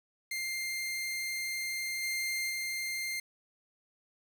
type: tone with level steps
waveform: sawtooth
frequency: 2104 Hz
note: C7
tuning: 9 cents sharp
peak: -30 / -28 / -30 dBFS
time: 0.31-3.2 s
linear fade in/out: 5 ms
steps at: 2.02 / 2.49 s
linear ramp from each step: 20 ms
effects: 9-bit